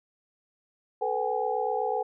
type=tone cluster; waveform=sine; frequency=436.9 / 496.1 / 763 / 831 Hz; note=A4 / B4 / G5 / G#5; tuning=-12 / +8 / -47 / +1 cents; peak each=-31 dBFS; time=1.01-2.03 s; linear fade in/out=10 ms; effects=none